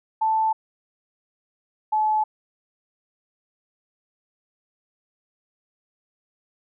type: tone pair in turn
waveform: sine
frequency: 880 / 860.4 Hz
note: A5 / A5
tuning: 0 / -39 cents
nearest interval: unison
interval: 39 cents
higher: first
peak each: -18 / -18 dBFS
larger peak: neither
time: 0.21-0.53 / 1.92-2.24 s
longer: neither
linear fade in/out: 10 ms
effects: none